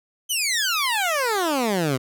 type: exponential sweep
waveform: 15% pulse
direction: down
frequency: 3136 to 123.47 Hz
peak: -14 dBFS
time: 0.29-1.98 s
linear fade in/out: 20 ms
effects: none